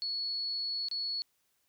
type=tone with dropouts; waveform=sine; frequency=4388 Hz; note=C#8; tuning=18 cents flat; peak=-32 dBFS; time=0.02-1.22 s; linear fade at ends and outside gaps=0 ms; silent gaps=0.885-0.913 s; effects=white hiss -75 dBFS RMS until 1.68 s